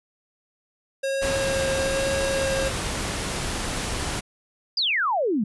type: tone with vibrato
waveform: square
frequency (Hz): 541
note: C#5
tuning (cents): -42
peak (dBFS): -24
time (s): 1.03-2.69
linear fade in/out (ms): 10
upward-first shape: sine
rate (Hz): 1.1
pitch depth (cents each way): 12
type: noise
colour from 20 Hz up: pink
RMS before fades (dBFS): -28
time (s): 1.21-4.21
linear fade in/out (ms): 20
type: exponential sweep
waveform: sine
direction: down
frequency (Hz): 5030 to 192.7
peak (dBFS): -20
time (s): 4.77-5.44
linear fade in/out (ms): 5
effects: resampled to 24000 Hz